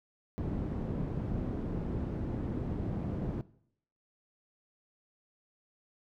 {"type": "low-pass noise", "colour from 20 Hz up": "white", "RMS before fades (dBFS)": -35, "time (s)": [0.38, 3.41], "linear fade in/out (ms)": 0, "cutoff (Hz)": 230, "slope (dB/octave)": 12, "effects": ["noise-tail reverb RT60 0.7 s tail -20 dB re dry"]}